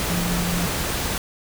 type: tone in noise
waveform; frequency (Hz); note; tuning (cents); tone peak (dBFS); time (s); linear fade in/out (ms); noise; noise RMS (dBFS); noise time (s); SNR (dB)
sine; 174.61; F3; 0; -23; 0.1-0.66; 0; pink; -25; 0-1.18; -1
effects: none